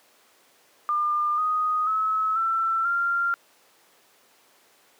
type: tone with pitch steps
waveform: sine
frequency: 1202 / 1245.8 / 1291.3 / 1338.3 / 1387.1 Hz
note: D6 / D#6 / E6 / E6 / F6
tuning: +40 / +2 / -36 / +26 / -12 cents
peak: -21 dBFS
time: 0.89-3.34 s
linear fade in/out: 0 ms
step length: 490 ms
effects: pink hiss -58 dBFS RMS until 4.99 s + high-pass 400 Hz 12 dB/octave